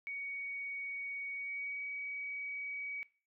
sine tone with pitch glide, 2241 to 2266 Hz, C#7 to C#7, +18 to +37 cents, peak -38 dBFS, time 0.07-3.03 s, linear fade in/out 0 ms, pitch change +19 cents, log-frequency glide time 1.34-1.83 s, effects noise-tail reverb RT60 0.4 s tail -20 dB re dry

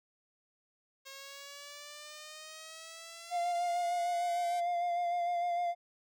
5% pulse exponential sweep, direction up, 540 to 776 Hz, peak -35 dBFS, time 1.05-4.61 s, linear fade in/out 20 ms
triangle tone with vibrato, 699 Hz, F5, 1 cent sharp, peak -28 dBFS, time 3.3-5.75 s, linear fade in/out 50 ms, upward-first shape sine, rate 6.6 Hz, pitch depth 24 cents each way
effects none

